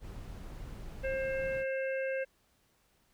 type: noise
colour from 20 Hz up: brown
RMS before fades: -44 dBFS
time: 0-1.65 s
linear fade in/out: 50 ms
type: harmonic tone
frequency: 532 Hz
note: C5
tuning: 29 cents sharp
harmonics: 1 / 3 / 4 / 5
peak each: -32 / -40 / -45 / -45 dBFS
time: 1.03-2.25 s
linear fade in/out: 20 ms
effects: pink hiss -71 dBFS RMS until 3.13 s